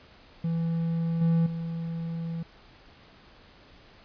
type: tone with level steps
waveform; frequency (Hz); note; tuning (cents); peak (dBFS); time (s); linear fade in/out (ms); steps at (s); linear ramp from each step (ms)
triangle; 165.9; E3; +11; -23 / -18 / -28; 0.44-2.43; 5; 1.21 / 1.46; 5
effects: pink hiss -54 dBFS RMS until 4.04 s + resampled to 11025 Hz